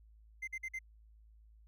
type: tone bursts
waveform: triangle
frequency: 2079 Hz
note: C7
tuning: 12 cents flat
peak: -36 dBFS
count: 4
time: 0.42-0.791 s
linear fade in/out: 10 ms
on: 56 ms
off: 49 ms
effects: added 54 Hz sine -58 dBFS peak until 1.67 s